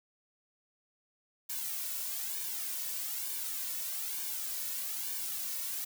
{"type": "noise with flanger", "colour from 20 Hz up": "blue", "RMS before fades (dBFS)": -37, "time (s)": [1.49, 5.85], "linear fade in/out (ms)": 10, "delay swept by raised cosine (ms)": [1.5, 2.5], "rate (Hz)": 1.1, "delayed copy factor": -0.8, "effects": []}